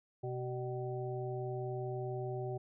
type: harmonic tone with a mistuned harmonic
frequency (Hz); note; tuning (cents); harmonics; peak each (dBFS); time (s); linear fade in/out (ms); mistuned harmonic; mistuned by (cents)
126.8; B2; +46; 1 / 3 / 5 / 6; -39 / -40 / -46 / -46; 0.23-2.58; 10; 5; -82
effects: none